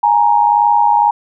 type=tone pair together; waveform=sine; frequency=832 / 933.9 Hz; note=G#5 / A#5; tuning=+3 / +3 cents; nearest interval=major second; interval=200 cents; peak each=-11 dBFS; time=0.03-1.11 s; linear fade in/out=5 ms; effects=none